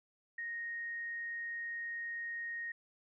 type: tone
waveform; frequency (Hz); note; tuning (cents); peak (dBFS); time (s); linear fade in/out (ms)
sine; 1864.7; A#6; 0; -38; 0.38-2.72; 5
effects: none